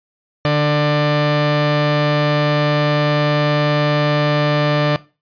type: tone pair together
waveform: sawtooth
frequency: 148.3 / 296.6 Hz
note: D3 / D4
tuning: +17 / +17 cents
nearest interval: octave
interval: 1200 cents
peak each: -11 dBFS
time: 0.45-4.96 s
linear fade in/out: 0 ms
effects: noise-tail reverb RT60 0.3 s tail -19 dB re dry + resampled to 11025 Hz